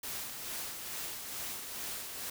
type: noise with tremolo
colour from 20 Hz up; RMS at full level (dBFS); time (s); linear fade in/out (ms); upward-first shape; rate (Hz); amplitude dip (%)
white; -39; 0.03-2.3; 5; sine; 2.3; 40
effects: none